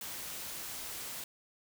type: noise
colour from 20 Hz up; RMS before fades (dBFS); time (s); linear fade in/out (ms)
white; -42; 0.01-1.24; 2
effects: none